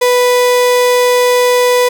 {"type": "tone", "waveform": "35% pulse", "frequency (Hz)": 493.9, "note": "B4", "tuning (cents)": 0, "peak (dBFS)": -6, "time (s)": [0.01, 1.89], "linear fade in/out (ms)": 10, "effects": []}